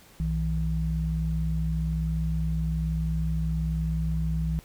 sine tone pair together, 61.82 / 160.7 Hz, B1 / E3, +2 / -44 cents, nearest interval octave + perfect fourth, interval 1654 cents, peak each -27 dBFS, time 0.2-4.59 s, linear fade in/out 0 ms, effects pink hiss -54 dBFS RMS until 4.64 s

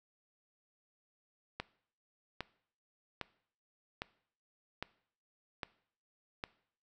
click train, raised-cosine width 0.3 ms, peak -21 dBFS, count 7, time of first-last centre 1.6-6.439 s, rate 1.24 Hz, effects noise-tail reverb RT60 0.6 s tail -20 dB re dry

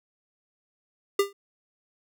square tone with exponential decay, 400 Hz, G4, 35 cents sharp, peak -17 dBFS, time 1.19-1.33 s, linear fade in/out 5 ms, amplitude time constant 30 ms, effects none

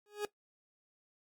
40% pulse tone with exponential growth, 415.3 Hz, G#4, in tune, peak -30 dBFS, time 0.06-0.25 s, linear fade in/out 1 ms, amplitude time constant 41 ms, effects noise-tail reverb RT60 0.1 s tail -17 dB re dry + Opus 48 kbps

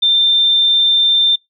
sine tone, 3583 Hz, A7, 31 cents sharp, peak -9 dBFS, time 0.02-1.36 s, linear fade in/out 10 ms, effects noise-tail reverb RT60 0.2 s tail -26 dB re dry

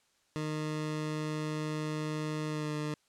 20% pulse tone with pitch glide, 153.7 to 150.97 Hz, D#3 to D3, -21 to +48 cents, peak -28 dBFS, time 0.36-2.94 s, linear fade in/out 0 ms, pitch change -31 cents, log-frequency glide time 2.48-2.71 s, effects white hiss -71 dBFS RMS until 3.08 s + low-pass 8000 Hz 12 dB/octave

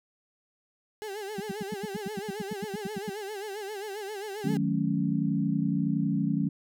35% pulse tone with vibrato, 409.4 Hz, G#4, 25 cents flat, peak -33 dBFS, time 1.02-4.57 s, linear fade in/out 0 ms, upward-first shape sine, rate 7.5 Hz, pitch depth 110 cents each way
sine tone bursts, 196 Hz, G3, in tune, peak -29 dBFS, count 16, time 1.38-3.097 s, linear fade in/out 5 ms, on 22 ms, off 91 ms
sine chord, D# half-diminished seventh, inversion none, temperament equal with one note detuned, 155.56 / 185 / 217.1 / 277.2 Hz, D#3 / F#3 / A3 / C#4, 0 / 0 / -23 / 0 cents, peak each -30 dBFS, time 4.44-6.49 s, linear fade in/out 10 ms
effects none

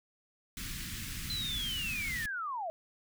pink band-stop noise, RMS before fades -40 dBFS, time 0.57-2.26 s, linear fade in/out 2 ms, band 250 to 1600 Hz, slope 24 dB/octave
sine linear sweep, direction down, 4098 to 620 Hz, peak -34 dBFS, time 1.3-2.7 s, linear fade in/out 0 ms
effects none

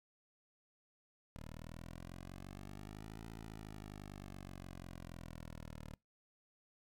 10% pulse exponential two-way sweep, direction up then down, 37.91 to 55.9 to 37.91 Hz, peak -40 dBFS, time 1.36-5.94 s, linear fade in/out 0 ms, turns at 3.28 s, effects noise-tail reverb RT60 0.2 s tail -24 dB re dry

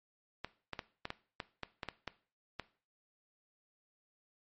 clicks, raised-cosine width 0.3 ms, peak -22 dBFS, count 11, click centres 0.446 / 0.733 / 0.792 / 1.054 / 1.104 / 1.402 / 1.633 / 1.832 / 1.887 / 2.077 / 2.597 s, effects noise-tail reverb RT60 0.4 s tail -17 dB re dry + MP3 32 kbps

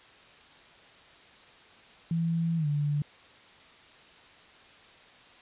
sine tone with pitch glide, 166.3 to 146.45 Hz, E3 to D3, +16 to -5 cents, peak -25 dBFS, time 2.11-3.02 s, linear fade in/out 2 ms, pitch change -221 cents, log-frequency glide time 2.57-2.67 s, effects white hiss -54 dBFS RMS until 5.41 s + resampled to 8000 Hz

